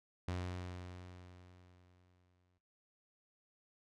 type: tone with exponential decay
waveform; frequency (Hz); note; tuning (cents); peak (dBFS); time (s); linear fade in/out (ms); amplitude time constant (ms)
sawtooth; 90.2; F#2; -44; -33; 0.28-2.58; 0; 500
effects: noise-tail reverb RT60 0.3 s tail -17 dB re dry + low-pass 6000 Hz 12 dB/octave